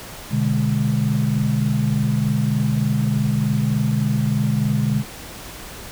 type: chord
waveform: sine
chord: G# diminished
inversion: first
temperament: equal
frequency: 123.47 / 146.83 / 207.7 Hz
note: B2 / D3 / G#3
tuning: 0 / 0 / 0 cents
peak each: -21 dBFS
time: 0.3-5.04 s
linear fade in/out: 50 ms
effects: pink hiss -36 dBFS RMS until 5.91 s